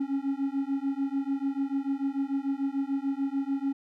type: beating tone pair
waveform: triangle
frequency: 271.7 / 278.5 Hz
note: C#4 / C#4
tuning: -35 / +8 cents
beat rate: 6.8 Hz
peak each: -28 dBFS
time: 0-3.73 s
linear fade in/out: 10 ms
effects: none